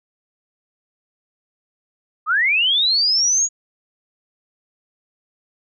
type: linear sweep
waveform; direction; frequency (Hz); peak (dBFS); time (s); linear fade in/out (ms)
sine; up; 1174.7 to 6810; -14; 2.26-3.49; 50
effects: none